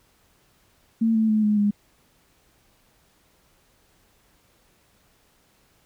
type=tone with pitch steps; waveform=sine; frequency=225.8 / 220.5 / 215.4 / 210.3 / 205.4 Hz; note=A3 / A3 / A3 / G#3 / G#3; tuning=+45 / +4 / -37 / +22 / -19 cents; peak=-17 dBFS; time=1.01-1.71 s; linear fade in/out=10 ms; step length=140 ms; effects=pink hiss -62 dBFS RMS until 5.85 s